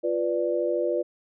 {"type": "chord", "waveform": "sine", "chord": "B diminished", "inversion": "second", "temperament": "equal", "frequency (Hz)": [349.2, 493.9, 587.3], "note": ["F4", "B4", "D5"], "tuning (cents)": [0, 0, 0], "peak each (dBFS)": -27, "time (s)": [0.03, 1.03], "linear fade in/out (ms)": 20, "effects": []}